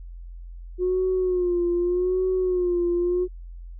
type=tone with vibrato; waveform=sine; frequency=360 Hz; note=F#4; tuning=47 cents flat; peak=-19 dBFS; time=0.78-3.28 s; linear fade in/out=50 ms; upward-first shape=sine; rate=0.83 Hz; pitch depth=61 cents each way; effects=tanh soft clip ceiling -15 dBFS + added 43 Hz sine -36 dBFS peak until 3.79 s